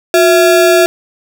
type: ring-modulated tone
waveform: square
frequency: 511 Hz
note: C5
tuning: 41 cents flat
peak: -3 dBFS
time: 0.14-0.86 s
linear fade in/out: 0 ms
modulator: 151 Hz
effects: none